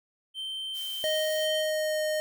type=tone; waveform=triangle; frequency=3114 Hz; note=G7; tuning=12 cents flat; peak=-31 dBFS; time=0.34-1.71 s; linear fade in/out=50 ms
type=noise; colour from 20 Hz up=blue; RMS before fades=-43 dBFS; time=0.73-1.48 s; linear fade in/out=50 ms
type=tone with pitch glide; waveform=square; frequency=622.3 to 616.6 Hz; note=D#5 to D#5; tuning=0 to -16 cents; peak=-27 dBFS; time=1.04-2.2 s; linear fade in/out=0 ms; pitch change=-16 cents; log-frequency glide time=1.58-2.03 s
effects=none